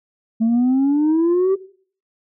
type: exponential sweep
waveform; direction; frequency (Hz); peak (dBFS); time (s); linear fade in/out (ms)
sine; up; 221.3 to 392; -11; 0.4-1.56; 20
effects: noise-tail reverb RT60 0.5 s tail -18 dB re dry + tanh soft clip ceiling -12 dBFS